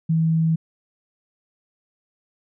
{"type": "tone", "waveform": "sine", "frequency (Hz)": 161.9, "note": "E3", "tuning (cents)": -31, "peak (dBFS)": -16, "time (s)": [0.09, 0.56], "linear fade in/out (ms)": 10, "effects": []}